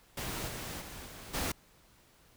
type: noise with level steps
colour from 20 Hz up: pink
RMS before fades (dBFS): -38 / -41 / -46 / -48 / -34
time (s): 0.17-1.52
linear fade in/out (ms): 5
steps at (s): 0.47 / 0.8 / 1.05 / 1.33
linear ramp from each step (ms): 20
effects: pink hiss -63 dBFS RMS until 2.36 s